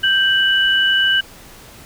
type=tone pair together; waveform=sine; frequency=1568 / 2960 Hz; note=G6 / F#7; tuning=0 / 0 cents; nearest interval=major seventh; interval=1100 cents; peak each=-15 dBFS; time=0.03-1.21 s; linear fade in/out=10 ms; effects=pink hiss -41 dBFS RMS until 1.85 s